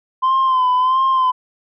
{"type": "tone with vibrato", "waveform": "sine", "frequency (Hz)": 1031, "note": "C6", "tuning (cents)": -26, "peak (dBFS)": -10, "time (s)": [0.22, 1.32], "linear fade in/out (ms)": 20, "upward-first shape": "sine", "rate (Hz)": 1.5, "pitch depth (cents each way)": 51, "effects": ["tanh soft clip ceiling -11 dBFS"]}